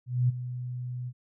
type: tone with ADSR envelope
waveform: sine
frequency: 124.3 Hz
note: B2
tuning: 12 cents sharp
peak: -19 dBFS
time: 0.06-1.13 s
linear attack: 230 ms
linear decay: 17 ms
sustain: -13 dB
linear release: 52 ms
effects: none